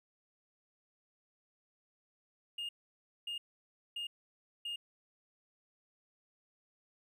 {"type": "tone bursts", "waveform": "triangle", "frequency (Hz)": 2836, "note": "F7", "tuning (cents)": 26, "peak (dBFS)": -35, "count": 4, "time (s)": [2.58, 4.76], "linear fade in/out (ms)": 5, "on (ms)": 110, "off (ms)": 580, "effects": ["tanh soft clip ceiling -31 dBFS"]}